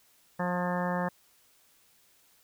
harmonic tone with a mistuned harmonic, 178.1 Hz, F3, 34 cents sharp, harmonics 1 / 2 / 3 / 4 / 5 / 6 / 7 / 8 / 9 / 10, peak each -31 / -43 / -34 / -38 / -36 / -39 / -42 / -49 / -41 / -41 dBFS, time 0.39-1.09 s, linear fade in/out 10 ms, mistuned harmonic 9, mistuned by +23 cents, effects white hiss -64 dBFS RMS until 2.43 s

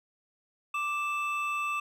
triangle tone pair together, 1176 / 2637 Hz, D6 / E7, +2 / 0 cents, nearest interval octave + major second, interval 1398 cents, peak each -29 / -31 dBFS, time 0.74-1.8 s, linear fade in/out 5 ms, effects none

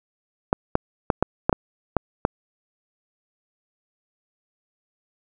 clicks, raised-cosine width 1 ms, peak -3 dBFS, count 8, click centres 0.529 / 0.754 / 1.102 / 1.226 / 1.495 / 1.528 / 1.967 / 2.251 s, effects none

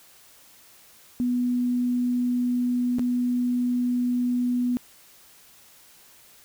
sine tone with dropouts, 245.9 Hz, B3, 7 cents flat, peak -21 dBFS, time 1.2-4.77 s, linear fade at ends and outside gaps 0 ms, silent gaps 2.985-2.994 s, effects white hiss -53 dBFS RMS until 6.44 s

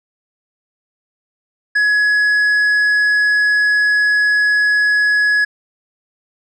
sine tone with tanh clipping, 1684 Hz, G#6, 24 cents sharp, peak -12 dBFS, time 1.75-5.45 s, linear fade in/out 10 ms, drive 5 dB, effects none

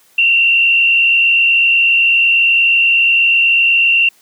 sine tone with frequency modulation, 2741 Hz, F7, 33 cents flat, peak -8 dBFS, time 0.18-4.09 s, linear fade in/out 5 ms, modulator 68.2 Hz, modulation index 0.89, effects white hiss -51 dBFS RMS until 4.21 s + high-pass 150 Hz 12 dB/octave

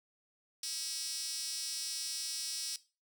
5% pulse tone with high-pass filter, 321 Hz, E4, 46 cents flat, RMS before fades -39 dBFS, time 0.63-2.76 s, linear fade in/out 2 ms, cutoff 5800 Hz, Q 8.3, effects noise-tail reverb RT60 0.3 s tail -17 dB re dry

